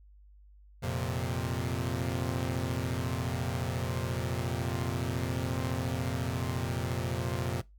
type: chord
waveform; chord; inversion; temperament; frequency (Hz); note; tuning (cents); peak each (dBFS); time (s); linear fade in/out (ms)
sawtooth; F suspended fourth; none; equal; 87.31 / 116.54 / 130.81; F2 / Bb2 / C3; 0 / 0 / 0; -31; 0.82-7.62; 20
effects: noise-tail reverb RT60 0.2 s tail -21 dB re dry + added 50 Hz sine -53 dBFS peak until 7.78 s